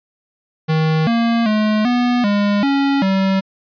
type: tone with pitch steps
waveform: square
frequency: 157.9 / 232 / 213.8 / 244.7 / 204 / 277.6 / 192.4 Hz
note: D#3 / A#3 / A3 / B3 / G#3 / C#4 / G3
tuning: +26 / -8 / -49 / -16 / -31 / +3 / -32 cents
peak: -14 dBFS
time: 0.68-3.41 s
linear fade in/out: 20 ms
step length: 390 ms
effects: resampled to 11025 Hz